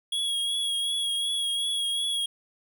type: tone with vibrato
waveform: square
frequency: 3322 Hz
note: G#7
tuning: in tune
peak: -26 dBFS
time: 0.12-2.26 s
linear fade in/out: 5 ms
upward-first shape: triangle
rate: 2.7 Hz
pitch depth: 34 cents each way
effects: none